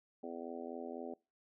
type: harmonic tone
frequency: 83.9 Hz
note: E2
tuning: 31 cents sharp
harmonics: 3 / 4 / 5 / 6 / 7 / 8 / 9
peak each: -47 / -49 / -47 / -53 / -49 / -55 / -52 dBFS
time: 0.23-1.14 s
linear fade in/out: 5 ms
effects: noise-tail reverb RT60 0.3 s tail -25 dB re dry